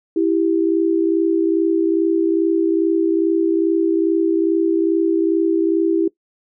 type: tone pair together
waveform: sine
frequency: 329.6 / 392 Hz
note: E4 / G4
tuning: 0 / 0 cents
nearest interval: minor third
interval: 300 cents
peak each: -15 / -19 dBFS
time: 0.16-6.08 s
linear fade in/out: 5 ms
effects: noise-tail reverb RT60 0.1 s tail -20 dB re dry